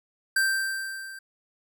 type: tone with level ramp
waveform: square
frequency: 1568 Hz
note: G6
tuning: in tune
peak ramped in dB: -20 to -40 dBFS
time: 0.36-1.19 s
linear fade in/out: 5 ms
effects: none